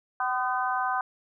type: harmonic tone with a mistuned harmonic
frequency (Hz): 253.9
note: B3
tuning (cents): +48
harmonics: 3 / 4 / 5 / 6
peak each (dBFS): -29 / -30 / -31 / -32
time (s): 0.2-1.01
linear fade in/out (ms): 2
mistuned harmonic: 5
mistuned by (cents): -48
effects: none